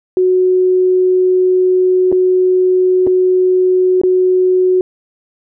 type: tone with dropouts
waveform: sine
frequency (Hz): 368.5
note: F#4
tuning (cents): -7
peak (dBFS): -8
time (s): 0.17-4.81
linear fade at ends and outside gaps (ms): 1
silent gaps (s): 2.117-2.125 / 3.067-3.072 / 4.015-4.035
effects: none